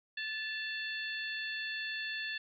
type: harmonic tone with a mistuned harmonic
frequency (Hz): 872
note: A5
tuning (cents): -16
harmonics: 2 / 3 / 4 / 5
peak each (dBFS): -38 / -42 / -44 / -46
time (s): 0.17-2.38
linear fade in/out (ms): 5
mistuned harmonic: 3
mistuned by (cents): +48
effects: none